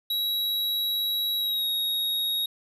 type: tone with pitch glide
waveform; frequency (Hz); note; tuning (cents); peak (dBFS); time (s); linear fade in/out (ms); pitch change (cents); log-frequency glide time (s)
square; 3874 to 3768; B7 to A#7; -34 to +18; -25; 0.1-2.46; 5; -48; 1.38-1.67
effects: none